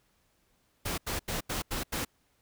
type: noise bursts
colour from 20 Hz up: pink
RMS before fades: -33 dBFS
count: 6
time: 0.85-2.05 s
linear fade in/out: 10 ms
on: 130 ms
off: 84 ms
effects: pink hiss -71 dBFS RMS until 2.41 s